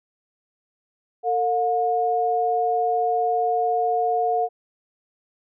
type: tone pair together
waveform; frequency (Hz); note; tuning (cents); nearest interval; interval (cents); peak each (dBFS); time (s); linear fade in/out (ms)
sine; 452.2 / 717.8; A4 / F5; +47 / +47; minor sixth; 800; -24 / -20; 1.23-4.49; 50
effects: none